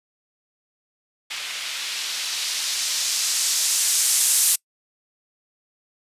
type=noise with low-pass filter sweep; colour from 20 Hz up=violet; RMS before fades=-23 dBFS; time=1.3-4.56 s; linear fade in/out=10 ms; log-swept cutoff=2700 to 9300 Hz; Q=1.1; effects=noise-tail reverb RT60 0.1 s tail -26 dB re dry + resampled to 32000 Hz